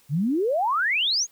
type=exponential sweep; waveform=sine; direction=up; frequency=130.81 to 6870 Hz; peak=-20 dBFS; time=0.09-1.27 s; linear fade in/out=50 ms; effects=white hiss -59 dBFS RMS until 1.31 s